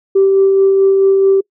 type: tone with tremolo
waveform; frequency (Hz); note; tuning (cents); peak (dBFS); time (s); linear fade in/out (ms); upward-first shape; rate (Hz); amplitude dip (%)
sine; 388.9; G4; -14; -5; 0.15-1.41; 10; sine; 4.6; 25
effects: noise-tail reverb RT60 0.1 s tail -25 dB re dry + tanh soft clip ceiling -2 dBFS